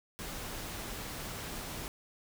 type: noise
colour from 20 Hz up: pink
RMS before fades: -41 dBFS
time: 0.19-1.88 s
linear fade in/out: 0 ms
effects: none